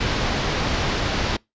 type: low-pass noise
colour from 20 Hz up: pink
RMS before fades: -23 dBFS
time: 0-1.37 s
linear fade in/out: 10 ms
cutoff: 5300 Hz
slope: 24 dB/octave
effects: noise-tail reverb RT60 0.2 s tail -25 dB re dry + resampled to 16000 Hz